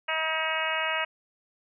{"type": "harmonic tone", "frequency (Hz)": 318.4, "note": "D#4", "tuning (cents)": 40, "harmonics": [2, 3, 4, 5, 6, 7, 8, 9], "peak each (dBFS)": [-34, -34, -34, -34, -34, -34, -34, -34], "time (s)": [0.08, 1.05], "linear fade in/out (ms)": 10, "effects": []}